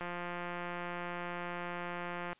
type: click train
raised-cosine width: 0.5 ms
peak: -25 dBFS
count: 407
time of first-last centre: 0.01-2.33 s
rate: 175 Hz
effects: white hiss -66 dBFS RMS until 2.39 s + resampled to 8000 Hz